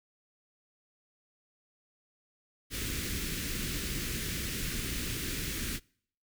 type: band-stop noise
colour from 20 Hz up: pink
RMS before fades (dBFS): -35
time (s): 2.7-5.8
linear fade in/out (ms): 50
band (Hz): 390 to 1600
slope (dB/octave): 24
effects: noise-tail reverb RT60 0.6 s tail -26 dB re dry